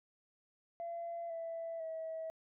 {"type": "tone with pitch steps", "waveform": "sine", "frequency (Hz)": [680, 662.6, 645.6], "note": ["F5", "E5", "E5"], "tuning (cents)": [-46, 9, -36], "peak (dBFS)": -38, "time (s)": [0.8, 2.3], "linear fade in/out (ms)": 0, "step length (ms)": 500, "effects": ["tanh soft clip ceiling -35 dBFS"]}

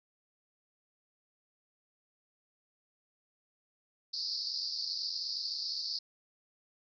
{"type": "band-pass noise", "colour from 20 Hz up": "pink", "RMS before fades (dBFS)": -37, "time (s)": [4.13, 5.99], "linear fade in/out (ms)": 5, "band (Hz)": [4400, 5100], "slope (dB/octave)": 96, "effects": []}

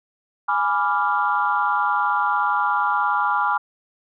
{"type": "chord", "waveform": "sine", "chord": "G# diminished seventh", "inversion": "none", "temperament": "equal with one note detuned", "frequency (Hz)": [830.6, 987.8, 1174.7, 1391.3], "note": ["G#5", "B5", "D6", "F6"], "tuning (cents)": [0, 0, 0, -7], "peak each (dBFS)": -23, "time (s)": [0.48, 3.58], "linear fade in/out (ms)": 10, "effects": ["tanh soft clip ceiling -7 dBFS"]}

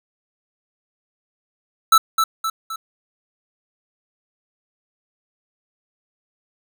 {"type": "tone with echo", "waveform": "square", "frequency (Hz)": 1318.5, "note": "E6", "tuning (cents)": 0, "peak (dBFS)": -9, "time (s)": [1.92, 1.98], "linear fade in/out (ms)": 5, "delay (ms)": 260, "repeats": 3, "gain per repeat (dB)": -6, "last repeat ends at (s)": 2.76, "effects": []}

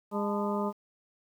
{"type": "harmonic tone with a mistuned harmonic", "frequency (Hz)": 204.5, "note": "G#3", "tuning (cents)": -26, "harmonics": [1, 2, 3, 4, 5, 6], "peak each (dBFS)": [-31, -34, -36, -37, -38, -39], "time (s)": [0.11, 0.73], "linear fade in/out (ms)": 50, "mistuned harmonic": 4, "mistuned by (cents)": 110, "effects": ["10-bit"]}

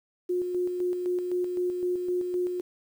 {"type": "tone with tremolo", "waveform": "sine", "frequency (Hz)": 359.1, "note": "F4", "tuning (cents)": 48, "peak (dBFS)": -24, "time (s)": [0.29, 2.61], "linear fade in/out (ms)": 10, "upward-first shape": "square", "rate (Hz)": 3.9, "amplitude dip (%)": 40, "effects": ["9-bit"]}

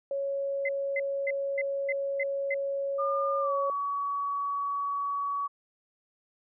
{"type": "tone", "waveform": "sine", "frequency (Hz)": 554, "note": "C#5", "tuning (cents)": -1, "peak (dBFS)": -28, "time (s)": [0.11, 3.7], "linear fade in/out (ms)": 2}
{"type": "tone bursts", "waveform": "sine", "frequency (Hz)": 2055, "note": "C7", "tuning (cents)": -32, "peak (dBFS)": -28, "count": 7, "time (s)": [0.65, 2.543], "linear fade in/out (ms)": 5, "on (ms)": 39, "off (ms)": 270}
{"type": "tone with pitch glide", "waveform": "sine", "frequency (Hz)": [1205, 1130.8], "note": ["D6", "C#6"], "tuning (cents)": [44, 34], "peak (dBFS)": -28, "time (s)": [2.98, 5.48], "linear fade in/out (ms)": 20, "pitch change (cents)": -110, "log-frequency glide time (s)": [3.4, 3.53]}
{"effects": []}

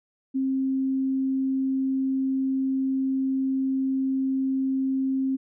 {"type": "tone", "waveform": "sine", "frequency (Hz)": 266, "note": "C4", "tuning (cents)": 29, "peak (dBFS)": -22, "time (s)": [0.34, 5.37], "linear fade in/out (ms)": 20, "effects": []}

